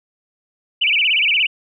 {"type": "tone with vibrato", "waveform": "sine", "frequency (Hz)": 2623, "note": "E7", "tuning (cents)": -9, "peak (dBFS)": -13, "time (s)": [0.81, 1.47], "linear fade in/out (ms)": 10, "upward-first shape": "sine", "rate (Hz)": 17, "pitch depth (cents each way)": 260, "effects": []}